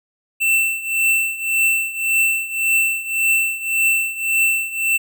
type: tone with tremolo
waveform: square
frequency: 2679 Hz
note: E7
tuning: 27 cents sharp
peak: -13 dBFS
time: 0.4-4.98 s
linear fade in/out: 20 ms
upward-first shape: triangle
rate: 1.8 Hz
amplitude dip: 85%
effects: none